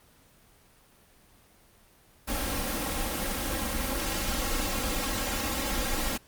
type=noise with comb filter; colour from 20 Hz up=pink; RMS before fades=-30 dBFS; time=2.27-6.18 s; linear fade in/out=20 ms; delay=3.7 ms; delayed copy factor=+0.8; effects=pink hiss -59 dBFS RMS until 6.27 s + Opus 24 kbps